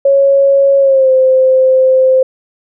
sine tone with pitch glide, 552 to 521 Hz, C#5 to C5, -7 to -7 cents, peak -5 dBFS, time 0.05-2.23 s, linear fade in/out 5 ms, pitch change -100 cents, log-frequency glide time 0.79-1.11 s, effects none

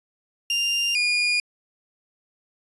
30% pulse tone pair in turn, 2794 / 2435 Hz, F7 / D#7, 0 / -38 cents, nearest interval major second, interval 238 cents, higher first, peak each -18 / -17 dBFS, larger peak second, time 0.5-0.95 / 0.95-1.4 s, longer neither, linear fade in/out 2 ms, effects resampled to 24000 Hz

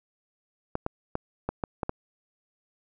clicks, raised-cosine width 1 ms, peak -14 dBFS, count 7, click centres 0.754 / 0.864 / 1.154 / 1.49 / 1.638 / 1.832 / 1.894 s, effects none

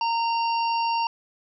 harmonic tone, 923 Hz, A#5, 17 cents flat, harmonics 1 / 3 / 5 / 6, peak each -22 / -32 / -36 / -38 dBFS, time 0.01-1.07 s, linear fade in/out 2 ms, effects none

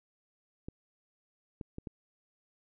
clicks, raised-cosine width 3 ms, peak -27 dBFS, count 4, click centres 0.685 / 1.612 / 1.784 / 1.872 s, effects none

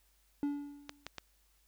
triangle tone with exponential decay, 287.4 Hz, D4, 37 cents flat, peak -27 dBFS, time 0.43-1.08 s, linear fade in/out 1 ms, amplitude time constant 140 ms
clicks, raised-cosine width 0.2 ms, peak -23 dBFS, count 3, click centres 0.894 / 1.066 / 1.183 s
effects added 50 Hz sine -70 dBFS peak until 1.67 s + white hiss -72 dBFS RMS until 1.67 s

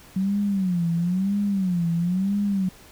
sine tone with vibrato, 185 Hz, F#3, in tune, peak -20 dBFS, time 0.16-2.69 s, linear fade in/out 5 ms, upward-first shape sine, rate 1 Hz, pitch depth 170 cents each way, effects pink hiss -49 dBFS RMS until 2.91 s

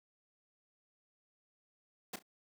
pink noise with echo, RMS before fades -41 dBFS, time 2.13-2.16 s, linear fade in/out 5 ms, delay 33 ms, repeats 2, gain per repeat -13 dB, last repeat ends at 2.226 s, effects high-pass 200 Hz 12 dB/octave

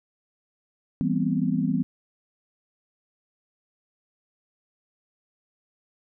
sine chord, C major seventh, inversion first, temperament equal with one note detuned, 164.81 / 196 / 242.7 / 261.6 Hz, E3 / G3 / B3 / C4, 0 / 0 / -30 / 0 cents, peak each -27 dBFS, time 1.01-1.83 s, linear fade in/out 0 ms, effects none

